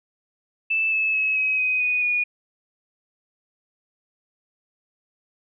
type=tone with pitch steps; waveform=sine; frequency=2637 / 2605 / 2574 / 2543 / 2512 / 2482 / 2452 Hz; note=E7 / E7 / E7 / D#7 / D#7 / D#7 / D#7; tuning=0 / -21 / -42 / +37 / +16 / -5 / -26 cents; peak=-19 dBFS; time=0.7-2.24 s; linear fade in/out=10 ms; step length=220 ms; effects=none